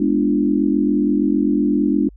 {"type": "chord", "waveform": "sine", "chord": "G# diminished seventh", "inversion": "none", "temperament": "equal with one note detuned", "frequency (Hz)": [207.7, 246.9, 293.7, 342], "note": ["G#3", "B3", "D4", "F4"], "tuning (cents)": [0, 0, 0, -36], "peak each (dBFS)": [-20, -21, -17, -23], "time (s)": [0, 2.09], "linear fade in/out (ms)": 5, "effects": ["added 50 Hz sine -40 dBFS peak until 2.16 s"]}